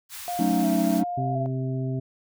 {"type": "band-stop noise", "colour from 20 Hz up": "white", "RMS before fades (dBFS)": -38, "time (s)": [0.09, 1.03], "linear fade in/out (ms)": 50, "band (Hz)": [110, 940], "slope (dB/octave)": 24}
{"type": "tone with vibrato", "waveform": "sine", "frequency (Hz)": 690, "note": "F5", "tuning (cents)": -21, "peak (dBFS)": -27, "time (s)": [0.28, 1.46], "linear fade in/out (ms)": 0, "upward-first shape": "square", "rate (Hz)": 1.4, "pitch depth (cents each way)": 41}
{"type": "chord", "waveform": "triangle", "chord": "D# half-diminished seventh", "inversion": "first", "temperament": "equal with one note detuned", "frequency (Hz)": [185, 220, 278, 311.1], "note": ["F#3", "A3", "C#4", "D#4"], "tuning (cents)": [0, 0, 5, 0], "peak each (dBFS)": -24, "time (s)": [0.39, 1.04], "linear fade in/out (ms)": 5}
{"type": "harmonic tone", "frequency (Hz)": 130.81, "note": "C3", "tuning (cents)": 0, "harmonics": [1, 2, 3, 5], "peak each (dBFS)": [-26, -32, -36, -40], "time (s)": [1.17, 2], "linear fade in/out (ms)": 10}
{"effects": []}